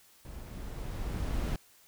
brown noise with level ramp, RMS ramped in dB -45 to -30 dBFS, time 0.25-1.56 s, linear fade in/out 2 ms, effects white hiss -61 dBFS RMS until 1.87 s

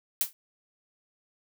blue noise with exponential decay, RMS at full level -22 dBFS, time 0.21-0.33 s, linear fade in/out 0 ms, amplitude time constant 25 ms, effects none

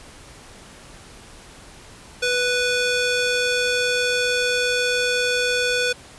square tone with band-pass filter, 493.7 Hz, B4, 1 cent flat, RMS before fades -21 dBFS, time 2.22-5.93 s, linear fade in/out 10 ms, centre 3300 Hz, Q 0.59, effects pink hiss -44 dBFS RMS until 6.18 s + resampled to 24000 Hz

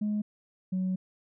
sine tone pair in turn, 210 / 186.04 Hz, G#3 / F#3, +19 / +10 cents, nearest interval major second, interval 209 cents, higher first, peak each -25 dBFS, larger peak neither, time 0.01-0.22 / 0.72-0.96 s, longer second, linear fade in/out 10 ms, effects tanh soft clip ceiling -24 dBFS

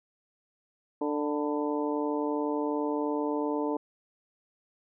harmonic tone with a mistuned harmonic, 148.1 Hz, D3, 15 cents sharp, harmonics 2 / 3 / 4 / 5 / 6 / 7, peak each -30 / -32 / -36 / -44 / -36 / -40 dBFS, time 1.01-3.77 s, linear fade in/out 5 ms, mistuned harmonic 7, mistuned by -62 cents, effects none

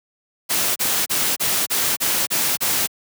white noise bursts, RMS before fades -20 dBFS, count 8, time 0.49-2.874 s, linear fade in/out 20 ms, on 270 ms, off 32 ms, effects high-pass 100 Hz 12 dB/octave

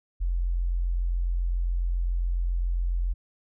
sine tone, 43.65 Hz, F1, in tune, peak -23 dBFS, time 0.2-3.14 s, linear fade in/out 20 ms, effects none

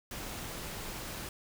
pink noise, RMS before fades -41 dBFS, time 0.11-1.29 s, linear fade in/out 2 ms, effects none

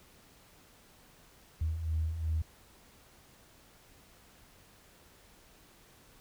sine beating tone pair, 77.6 / 80.3 Hz, D#2 / E2, -4 / -45 cents, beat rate 2.7 Hz, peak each -37 / -30 dBFS, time 1.61-2.42 s, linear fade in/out 5 ms, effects tanh soft clip ceiling -23 dBFS + pink hiss -60 dBFS RMS until 6.2 s

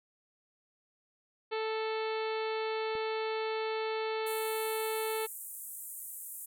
harmonic tone, 440 Hz, A4, in tune, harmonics 1 / 2 / 3 / 4 / 5 / 6 / 7 / 8 / 9 / 10, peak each -33 / -39 / -43 / -47 / -45 / -46 / -51 / -50 / -52 / -51 dBFS, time 1.51-5.27 s, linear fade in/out 20 ms
click, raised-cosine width 2 ms, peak -35 dBFS, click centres 2.953 s
white band-pass noise, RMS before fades -44 dBFS, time 4.26-6.46 s, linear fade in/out 10 ms, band 8000 to 15000 Hz, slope 48 dB/octave
effects none

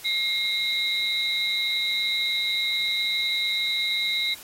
sine tone cluster, 2131 / 3763 / 3965 Hz, C7 / A#7 / B7, +31 / +16 / +6 cents, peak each -27 dBFS, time 0.04-4.35 s, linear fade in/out 20 ms, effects white hiss -44 dBFS RMS until 4.43 s + AAC 48 kbps

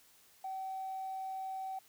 triangle tone with tanh clipping, 764 Hz, G5, 45 cents flat, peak -37 dBFS, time 0.44-1.79 s, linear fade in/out 5 ms, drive 1 dB, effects white hiss -64 dBFS RMS until 1.88 s

